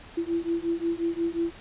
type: beating tone pair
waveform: sine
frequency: 333.7 / 339.3 Hz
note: E4 / F4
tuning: +21 / -50 cents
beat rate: 5.6 Hz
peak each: -28 dBFS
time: 0.17-1.52 s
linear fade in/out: 10 ms
effects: pink hiss -47 dBFS RMS until 1.6 s + resampled to 8000 Hz